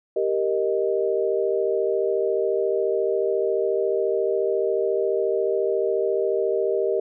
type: chord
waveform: sine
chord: Eb major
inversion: first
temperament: equal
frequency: 392 / 466.2 / 622.3 Hz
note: G4 / Bb4 / Eb5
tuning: 0 / 0 / 0 cents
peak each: -23 / -24 / -26 dBFS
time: 0.16-7 s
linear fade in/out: 5 ms
effects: none